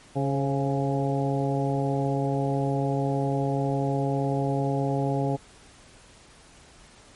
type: harmonic tone with a mistuned harmonic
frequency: 138.59 Hz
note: C#3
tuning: in tune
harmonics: 1 / 2 / 3 / 4 / 5 / 6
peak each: -26 / -29 / -31 / -32 / -33 / -34 dBFS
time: 0.15-5.37 s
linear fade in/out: 20 ms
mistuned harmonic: 4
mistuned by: -38 cents
effects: pink hiss -52 dBFS RMS until 7.15 s + MP3 48 kbps